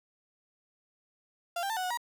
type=tone with pitch steps; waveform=35% pulse; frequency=691 / 790 / 891 / 741 / 731 / 955 Hz; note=F5 / G5 / A5 / F#5 / F#5 / A#5; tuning=-19 / +13 / +22 / +2 / -21 / +42 cents; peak=-29 dBFS; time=1.56-1.974 s; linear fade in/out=5 ms; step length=69 ms; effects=none